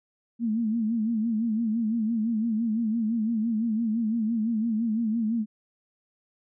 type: tone with vibrato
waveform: sine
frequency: 224 Hz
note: A3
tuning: 31 cents sharp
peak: -23 dBFS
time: 0.39-5.46 s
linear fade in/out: 50 ms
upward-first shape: sine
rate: 5.9 Hz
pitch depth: 91 cents each way
effects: none